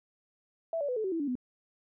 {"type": "tone with pitch steps", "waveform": "sine", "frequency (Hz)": [659.3, 574, 499.7, 435, 378.7, 329.6, 287, 249.8], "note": ["E5", "D5", "B4", "A4", "F#4", "E4", "D4", "B3"], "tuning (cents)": [0, -40, 20, -20, 40, 0, -40, 20], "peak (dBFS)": -29, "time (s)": [0.73, 1.354], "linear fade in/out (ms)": 2, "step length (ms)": 78, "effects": []}